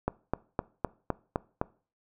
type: click train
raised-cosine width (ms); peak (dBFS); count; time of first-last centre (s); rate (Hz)
1; -13; 7; 0.08-1.615; 3.91
effects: noise-tail reverb RT60 0.4 s tail -21 dB re dry